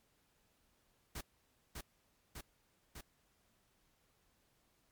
pink noise with echo, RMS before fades -44 dBFS, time 1.15-1.21 s, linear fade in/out 5 ms, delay 600 ms, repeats 3, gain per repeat -2 dB, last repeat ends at 3.01 s, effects pink hiss -75 dBFS RMS until 4.91 s + MP3 96 kbps

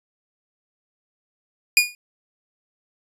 sawtooth tone with exponential decay, 2443 Hz, D#7, 32 cents flat, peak -5 dBFS, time 1.77-1.95 s, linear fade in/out 1 ms, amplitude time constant 39 ms, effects resampled to 32000 Hz

